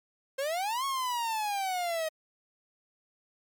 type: exponential two-way sweep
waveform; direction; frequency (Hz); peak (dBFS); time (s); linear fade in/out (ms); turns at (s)
45% pulse; up then down; 523.3 to 1108.7 to 625; -29; 0.38-2.09; 10; 0.85
effects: MP3 96 kbps